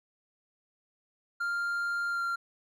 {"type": "tone with pitch glide", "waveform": "triangle", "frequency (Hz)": [1396.9, 1383.3], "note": ["F6", "F6"], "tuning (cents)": [0, -17], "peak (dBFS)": -27, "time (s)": [1.4, 2.36], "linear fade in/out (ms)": 10, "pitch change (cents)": -17, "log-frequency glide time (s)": [2.09, 2.22], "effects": []}